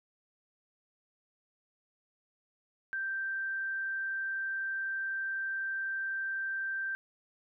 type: tone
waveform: sine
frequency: 1568 Hz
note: G6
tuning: in tune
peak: -32 dBFS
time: 2.93-6.95 s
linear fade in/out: 0 ms
effects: none